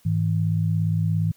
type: tone pair together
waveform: sine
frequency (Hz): 103.83 / 161.11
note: G#2 / E3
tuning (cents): 0 / -39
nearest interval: minor sixth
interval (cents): 761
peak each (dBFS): -22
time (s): 0.05-1.32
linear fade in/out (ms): 10
effects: white hiss -59 dBFS RMS until 1.36 s